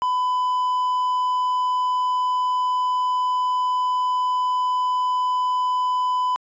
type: tone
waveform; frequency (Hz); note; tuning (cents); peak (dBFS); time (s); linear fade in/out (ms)
triangle; 1002; B5; +25; -17; 0.02-6.36; 0
effects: resampled to 16000 Hz